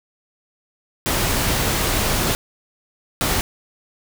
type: noise bursts at uneven times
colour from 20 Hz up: pink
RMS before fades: -20 dBFS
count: 2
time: 1.06-2.35 / 3.21-3.41 s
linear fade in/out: 0 ms
effects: none